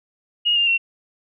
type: tone with pitch steps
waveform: sine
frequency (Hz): 2868 / 2803 / 2727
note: F7 / F7 / F7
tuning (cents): +45 / +6 / -42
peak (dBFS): -15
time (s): 0.45-0.78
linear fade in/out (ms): 20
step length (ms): 110
effects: none